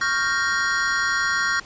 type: chord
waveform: square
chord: G half-diminished seventh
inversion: second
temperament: equal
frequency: 1108.7 / 1396.9 / 1568 / 1864.7 Hz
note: Db6 / F6 / G6 / Bb6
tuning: 0 / 0 / 0 / 0 cents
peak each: -29 / -25 / -27 / -25 dBFS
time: 0.01-1.6 s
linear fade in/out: 5 ms
effects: pink hiss -44 dBFS RMS until 1.65 s + resampled to 16000 Hz